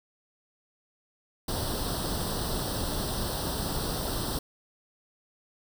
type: noise with comb filter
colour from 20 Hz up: pink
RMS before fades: -31 dBFS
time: 1.48-4.39 s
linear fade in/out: 5 ms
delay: 0.22 ms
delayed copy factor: +0.85
effects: none